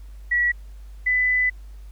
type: tone pair in turn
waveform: sine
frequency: 1935 / 1999.8 Hz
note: B6 / B6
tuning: -36 / +21 cents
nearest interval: minor second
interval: 57 cents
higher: second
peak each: -17 dBFS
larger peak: neither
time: 0.31-0.52 / 1.06-1.5 s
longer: second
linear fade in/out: 10 ms
effects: added 50 Hz sine -37 dBFS peak until 1.91 s + pink hiss -59 dBFS RMS until 1.91 s